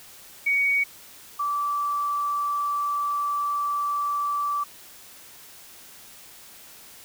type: tone pair in turn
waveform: sine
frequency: 2244 / 1160.9 Hz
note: C#7 / D6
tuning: +21 / -20 cents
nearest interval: major seventh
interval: 1141 cents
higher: first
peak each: -19 / -23 dBFS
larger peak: first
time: 0.46-0.84 / 1.39-4.64 s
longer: second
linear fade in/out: 10 ms
effects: white hiss -47 dBFS RMS until 7.04 s